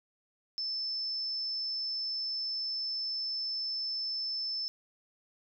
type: tone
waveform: sine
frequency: 5274 Hz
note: E8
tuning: in tune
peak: -32 dBFS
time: 0.58-4.68 s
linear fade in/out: 0 ms
effects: none